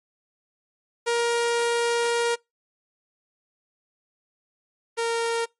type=tone pair in turn; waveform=sawtooth; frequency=471 / 462.6 Hz; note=A#4 / A#4; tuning=+18 / -13 cents; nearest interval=unison; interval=31 cents; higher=first; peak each=-17 / -19 dBFS; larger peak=first; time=1.06-2.36 / 4.97-5.46 s; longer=first; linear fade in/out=20 ms; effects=noise-tail reverb RT60 0.2 s tail -25 dB re dry + MP3 48 kbps